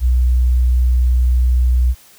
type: tone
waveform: sine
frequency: 61.9 Hz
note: B1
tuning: 5 cents sharp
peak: -10 dBFS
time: 0-1.95 s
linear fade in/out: 50 ms
effects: white hiss -46 dBFS RMS until 2.18 s